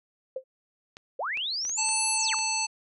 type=tone with exponential decay; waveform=sine; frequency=522 Hz; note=C5; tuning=4 cents flat; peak=-26 dBFS; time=0.36-0.44 s; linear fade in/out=5 ms; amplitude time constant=17 ms
type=clicks; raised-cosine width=0.2 ms; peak=-26 dBFS; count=6; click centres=0.969 / 1.373 / 1.651 / 1.695 / 1.89 / 2.388 s
type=linear two-way sweep; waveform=sine; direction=up then down; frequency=440.7 to 11060 to 880 Hz; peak=-28 dBFS; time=1.19-2.35 s; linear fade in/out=5 ms; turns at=2.11 s
type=harmonic tone; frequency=880 Hz; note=A5; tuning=in tune; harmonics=1 / 3 / 5 / 7 / 9; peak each=-32 / -32 / -32 / -32 / -32 dBFS; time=1.77-2.67 s; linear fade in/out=20 ms
effects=none